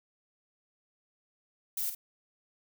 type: noise with echo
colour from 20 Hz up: violet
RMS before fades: -33 dBFS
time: 1.77-1.9 s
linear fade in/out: 5 ms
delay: 50 ms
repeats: 1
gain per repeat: -8 dB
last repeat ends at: 1.95 s
effects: none

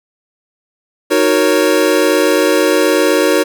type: chord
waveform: square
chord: D# minor seventh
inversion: none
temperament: equal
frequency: 311.1 / 370 / 466.2 / 554.4 Hz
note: D#4 / F#4 / A#4 / C#5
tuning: 0 / 0 / 0 / 0 cents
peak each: -16 dBFS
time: 1.1-3.44 s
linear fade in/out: 20 ms
effects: none

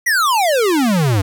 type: exponential sweep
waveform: square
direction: down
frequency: 2006 to 91.7 Hz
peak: -13 dBFS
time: 0.06-1.22 s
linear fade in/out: 10 ms
effects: none

